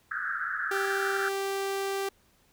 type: band-pass noise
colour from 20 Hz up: white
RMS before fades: -32 dBFS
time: 0.11-1.29 s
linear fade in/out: 5 ms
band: 1300 to 1700 Hz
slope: 96 dB/octave
type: tone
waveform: sawtooth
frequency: 392 Hz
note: G4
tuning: in tune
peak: -25 dBFS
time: 0.71-2.09 s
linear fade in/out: 5 ms
effects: pink hiss -65 dBFS RMS until 2.52 s